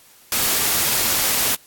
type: noise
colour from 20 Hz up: white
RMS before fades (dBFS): -19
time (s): 0.32-1.55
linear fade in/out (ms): 2
effects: white hiss -50 dBFS RMS until 1.66 s + AAC 64 kbps